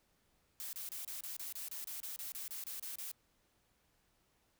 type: noise bursts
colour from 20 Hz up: blue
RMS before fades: -44 dBFS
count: 16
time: 0.6-3.115 s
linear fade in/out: 0 ms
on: 130 ms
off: 29 ms
effects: pink hiss -75 dBFS RMS until 4.59 s